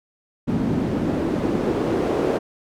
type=noise with band-pass filter sweep; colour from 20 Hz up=pink; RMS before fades=-22 dBFS; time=0.47-2.39 s; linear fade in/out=20 ms; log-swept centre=210 to 440 Hz; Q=1.8; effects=none